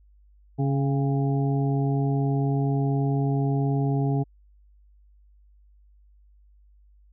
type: harmonic tone with a mistuned harmonic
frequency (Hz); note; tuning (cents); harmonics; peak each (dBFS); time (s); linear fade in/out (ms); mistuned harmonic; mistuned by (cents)
138.6; C#3; 0; 1 / 2 / 3 / 5 / 6; -22 / -28 / -32 / -36 / -38; 0.58-4.24; 20; 6; -48
effects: added 50 Hz sine -53 dBFS peak until 7.12 s